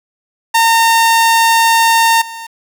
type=tone with level steps; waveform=sawtooth; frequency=913 Hz; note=A#5; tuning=36 cents flat; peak=-4 / -22 dBFS; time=0.54-2.47 s; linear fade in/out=10 ms; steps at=2.21 s; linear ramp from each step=10 ms; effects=7-bit